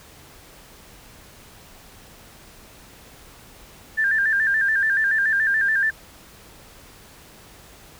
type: tone with vibrato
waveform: sine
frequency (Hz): 1681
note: G#6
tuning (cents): +20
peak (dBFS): -17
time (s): 3.97-5.91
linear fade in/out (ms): 20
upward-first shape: square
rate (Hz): 7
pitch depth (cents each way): 85
effects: pink hiss -47 dBFS RMS until 7.99 s